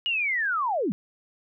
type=linear sweep; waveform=sine; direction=down; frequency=2916 to 164.81 Hz; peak=-23 dBFS; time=0.06-0.92 s; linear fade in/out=0 ms; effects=none